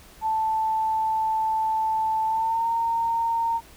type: tone with pitch glide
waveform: sine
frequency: 880 to 919 Hz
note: A5 to A#5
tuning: 0 to -25 cents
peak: -21 dBFS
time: 0.21-3.61 s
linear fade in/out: 50 ms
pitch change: +75 cents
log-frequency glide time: 2.26-2.66 s
effects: added 60 Hz sine -55 dBFS peak until 3.76 s + pink hiss -50 dBFS RMS until 3.76 s